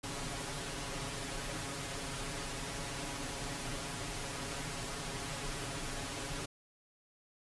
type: noise with comb filter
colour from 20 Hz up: pink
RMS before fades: -40 dBFS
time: 0.03-6.46 s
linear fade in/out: 10 ms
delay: 7.2 ms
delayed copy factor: +0.9
effects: resampled to 24000 Hz